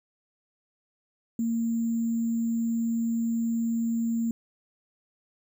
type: tone with sample-and-hold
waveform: sine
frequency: 229.7 Hz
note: A#3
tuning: 25 cents flat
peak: -24 dBFS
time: 1.39-4.31 s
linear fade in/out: 2 ms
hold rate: 7350 Hz
effects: none